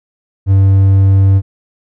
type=tone; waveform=triangle; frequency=97.1 Hz; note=G2; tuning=16 cents flat; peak=-3 dBFS; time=0.46-1.42 s; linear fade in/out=50 ms; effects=none